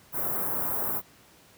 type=band-stop noise; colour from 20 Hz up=white; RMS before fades=-29 dBFS; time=0.12-1.02 s; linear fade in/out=50 ms; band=1300 to 13000 Hz; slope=24 dB/octave; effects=pink hiss -56 dBFS RMS until 1.57 s + high-pass 80 Hz 12 dB/octave